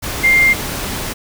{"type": "tone in noise", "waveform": "sine", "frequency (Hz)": 2106, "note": "C7", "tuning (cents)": 11, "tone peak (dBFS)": -8, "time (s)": [0.23, 0.54], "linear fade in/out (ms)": 20, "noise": "pink", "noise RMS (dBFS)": -23, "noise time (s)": [0.02, 1.14], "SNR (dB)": 12, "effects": []}